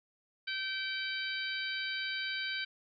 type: harmonic tone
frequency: 772 Hz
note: G5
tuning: 27 cents flat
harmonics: 2 / 3 / 4 / 5 / 6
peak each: -38 / -40 / -41 / -42 / -43 dBFS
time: 0.47-2.65 s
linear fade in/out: 10 ms
effects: none